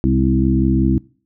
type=harmonic tone with a mistuned harmonic; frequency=65.41 Hz; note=C2; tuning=in tune; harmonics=1 / 2 / 3 / 4 / 5; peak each=-19 / -19 / -19 / -19 / -19 dBFS; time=0.04-0.98 s; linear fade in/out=0 ms; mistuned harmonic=3; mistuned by=+42 cents; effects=noise-tail reverb RT60 0.4 s tail -22 dB re dry